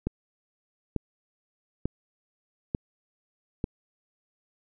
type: click train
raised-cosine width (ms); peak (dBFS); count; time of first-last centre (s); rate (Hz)
3; -14; 5; 0.07-3.641; 1.12
effects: none